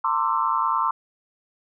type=tone cluster; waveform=sine; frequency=910 / 1051 / 1161 / 1326 Hz; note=A#5 / C6 / D6 / E6; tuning=-42 / +7 / -20 / +10 cents; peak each=-26 / -23 / -26 / -27 dBFS; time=0.04-0.91 s; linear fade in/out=5 ms; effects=none